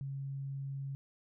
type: tone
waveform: sine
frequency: 137.3 Hz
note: C#3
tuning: 16 cents flat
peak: -37 dBFS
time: 0.01-0.95 s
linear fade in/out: 0 ms
effects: none